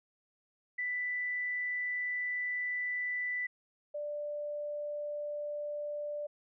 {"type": "tone pair in turn", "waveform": "sine", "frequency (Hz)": [1983, 589.5], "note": ["B6", "D5"], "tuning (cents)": [7, 6], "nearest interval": "octave + major sixth", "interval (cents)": 2101, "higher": "first", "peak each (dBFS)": [-32, -35], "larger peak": "first", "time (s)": [[0.78, 3.47], [3.94, 6.27]], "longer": "first", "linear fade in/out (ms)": 10, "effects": []}